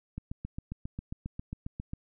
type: click train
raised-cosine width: 5 ms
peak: -24 dBFS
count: 14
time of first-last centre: 0.18-1.934 s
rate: 7.41 Hz
effects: none